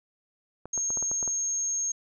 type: clicks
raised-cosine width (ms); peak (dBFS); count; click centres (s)
1; -25; 8; 0.656 / 0.777 / 0.904 / 0.973 / 1.026 / 1.115 / 1.228 / 1.277
type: tone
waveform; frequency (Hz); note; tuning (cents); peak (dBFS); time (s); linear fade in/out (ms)
sine; 6490; G#8; -41; -26; 0.73-1.92; 5
effects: none